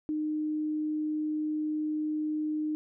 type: tone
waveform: sine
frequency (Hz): 306.1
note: D#4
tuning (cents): -28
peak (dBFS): -28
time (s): 0.09-2.75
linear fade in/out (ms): 0
effects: none